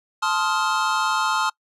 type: chord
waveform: square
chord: F dominant seventh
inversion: first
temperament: just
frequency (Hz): 873.1 / 1047.7 / 1257.2 / 1396.9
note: A5 / C6 / Eb6 / F6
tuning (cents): -14 / +2 / +18 / 0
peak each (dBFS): -26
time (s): 0.22-1.5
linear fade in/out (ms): 10
effects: noise-tail reverb RT60 0.1 s tail -25 dB re dry + low-pass 7000 Hz 12 dB/octave